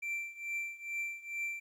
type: tone with tremolo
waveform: triangle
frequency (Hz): 2349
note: D7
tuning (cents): 0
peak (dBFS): -31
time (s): 0.02-1.6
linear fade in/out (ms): 10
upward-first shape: triangle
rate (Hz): 2.3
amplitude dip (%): 90
effects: 12-bit